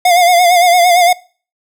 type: tone with vibrato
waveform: square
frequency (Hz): 707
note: F5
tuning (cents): +21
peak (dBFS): -7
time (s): 0.05-1.13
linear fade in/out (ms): 5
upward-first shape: sine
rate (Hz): 8.8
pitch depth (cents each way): 60
effects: noise-tail reverb RT60 0.4 s tail -22 dB re dry